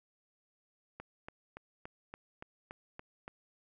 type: click train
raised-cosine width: 0.5 ms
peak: -29 dBFS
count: 9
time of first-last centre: 1-3.279 s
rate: 3.51 Hz
effects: none